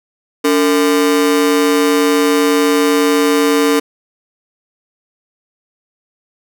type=ring-modulated tone; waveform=45% pulse; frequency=370 Hz; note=F#4; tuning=in tune; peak=-7 dBFS; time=0.44-3.8 s; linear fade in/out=10 ms; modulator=84 Hz; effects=none